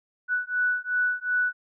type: beating tone pair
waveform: sine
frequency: 1480 / 1482.7 Hz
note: F#6 / F#6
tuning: 0 / +3 cents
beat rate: 2.7 Hz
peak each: -26 dBFS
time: 0.28-1.53 s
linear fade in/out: 50 ms
effects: none